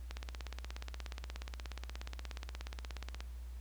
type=click train; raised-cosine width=0.2 ms; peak=-26 dBFS; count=53; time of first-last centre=0.11-3.205 s; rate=16.8 Hz; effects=added 60 Hz sine -43 dBFS peak until 3.6 s + pink hiss -64 dBFS RMS until 3.6 s